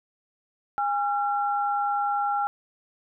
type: tone pair together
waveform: sine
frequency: 815.7 / 1365 Hz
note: G#5 / F6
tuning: -31 / -40 cents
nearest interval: major sixth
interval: 891 cents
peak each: -24 / -28 dBFS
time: 0.78-2.47 s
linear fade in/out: 0 ms
effects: none